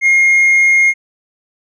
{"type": "tone with hard clipping", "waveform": "triangle", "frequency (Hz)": 2138, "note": "C7", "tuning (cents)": 37, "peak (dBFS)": -6, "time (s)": [0.01, 0.94], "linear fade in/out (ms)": 50, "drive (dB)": 1, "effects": []}